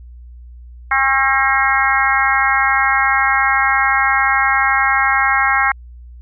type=harmonic tone with a mistuned harmonic; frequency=268.6 Hz; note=C4; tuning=46 cents sharp; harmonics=3 / 4 / 5 / 6 / 7 / 8; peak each=-19 / -19 / -19 / -19 / -19 / -19 dBFS; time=0.91-5.72 s; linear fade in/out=5 ms; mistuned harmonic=4; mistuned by=+19 cents; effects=added 60 Hz sine -34 dBFS peak until 6.21 s